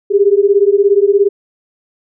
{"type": "beating tone pair", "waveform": "sine", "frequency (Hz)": [393.5, 410.5], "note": ["G4", "G#4"], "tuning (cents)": [7, -20], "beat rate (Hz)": 17, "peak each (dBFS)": -10, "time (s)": [0.1, 1.29], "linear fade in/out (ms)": 20, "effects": []}